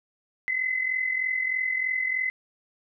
sine tone pair together, 1998.8 / 2042 Hz, B6 / C7, +20 / -43 cents, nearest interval unison, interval 37 cents, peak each -31 / -25 dBFS, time 0.48-2.3 s, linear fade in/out 0 ms, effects none

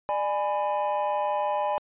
triangle chord, G# diminished, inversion second, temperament just, 598 / 830.6 / 996.7 Hz, D5 / G#5 / B5, +31 / 0 / +16 cents, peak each -26 / -25 / -28 dBFS, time 0.09-1.78 s, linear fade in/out 0 ms, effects tanh soft clip ceiling -15 dBFS + resampled to 8000 Hz

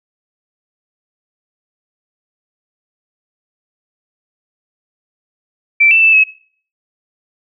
sine tone with pitch steps, 2335 / 2661 / 2642 / 2573 Hz, D7 / E7 / E7 / E7, -11 / +16 / +3 / -43 cents, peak -6 dBFS, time 5.8-6.24 s, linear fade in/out 10 ms, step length 110 ms, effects noise-tail reverb RT60 0.5 s tail -20 dB re dry

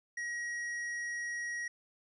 sine tone with hard clipping, 1900 Hz, A#6, 33 cents sharp, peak -37 dBFS, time 0.17-1.68 s, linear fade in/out 5 ms, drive 7 dB, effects resampled to 32000 Hz

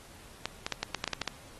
clicks, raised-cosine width 0.2 ms, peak -13 dBFS, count 10, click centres 0.456 / 0.665 / 0.723 / 0.83 / 0.947 / 1.041 / 1.077 / 1.133 / 1.217 / 1.277 s, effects pink hiss -53 dBFS RMS until 1.59 s + AAC 32 kbps

